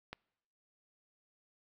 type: click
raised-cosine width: 0.3 ms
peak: -26 dBFS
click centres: 0.13 s
effects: noise-tail reverb RT60 0.9 s tail -26 dB re dry